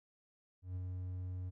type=tone with ADSR envelope; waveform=triangle; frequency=91.4 Hz; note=F#2; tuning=21 cents flat; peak=-35 dBFS; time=0.62-1.51 s; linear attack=140 ms; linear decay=26 ms; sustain=-2 dB; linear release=26 ms; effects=none